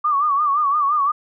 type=tone with vibrato; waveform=sine; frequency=1163 Hz; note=D6; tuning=17 cents flat; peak=-15 dBFS; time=0.04-1.12 s; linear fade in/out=10 ms; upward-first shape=sine; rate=5.8 Hz; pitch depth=96 cents each way; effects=none